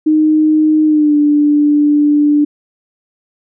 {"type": "tone with pitch glide", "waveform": "sine", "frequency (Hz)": [309.1, 294.5], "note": ["D#4", "D4"], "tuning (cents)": [-11, 5], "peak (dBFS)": -7, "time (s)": [0.06, 2.45], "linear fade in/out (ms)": 10, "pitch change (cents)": -84, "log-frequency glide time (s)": [0.85, 1.16], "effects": []}